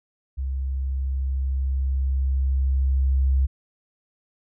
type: tone with level ramp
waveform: sine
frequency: 66.6 Hz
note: C2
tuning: 31 cents sharp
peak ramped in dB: -24 to -16 dBFS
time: 0.37-3.47 s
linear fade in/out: 20 ms
effects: none